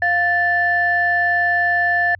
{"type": "tone pair together", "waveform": "sine", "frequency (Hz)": [698.5, 1758.4], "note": ["F5", "A6"], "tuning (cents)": [0, -2], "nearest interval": "octave + major third", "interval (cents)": 1598, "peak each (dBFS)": [-19, -15], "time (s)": [0.02, 2.15], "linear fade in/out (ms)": 2, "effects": ["tanh soft clip ceiling -7 dBFS", "added 92 Hz sine -42 dBFS peak until 2.19 s"]}